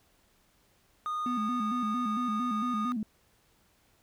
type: tone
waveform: triangle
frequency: 1230 Hz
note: D#6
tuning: 20 cents flat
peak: -28 dBFS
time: 1.06-2.92 s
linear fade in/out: 0 ms
type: tone with vibrato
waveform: sine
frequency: 230.5 Hz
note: A#3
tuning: 19 cents flat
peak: -29 dBFS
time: 1.26-3.03 s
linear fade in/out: 2 ms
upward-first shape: square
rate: 4.4 Hz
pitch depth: 120 cents each way
effects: tanh soft clip ceiling -22 dBFS + pink hiss -67 dBFS RMS until 4.02 s